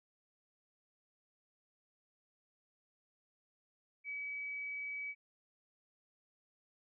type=tone; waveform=sine; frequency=2281 Hz; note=C#7; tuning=49 cents sharp; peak=-39 dBFS; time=4.04-5.15 s; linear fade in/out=50 ms; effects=none